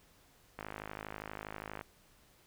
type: click train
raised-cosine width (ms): 0.5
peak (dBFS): -26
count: 65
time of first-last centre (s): 0.59-1.811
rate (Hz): 52.4
effects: pink hiss -65 dBFS RMS until 2.46 s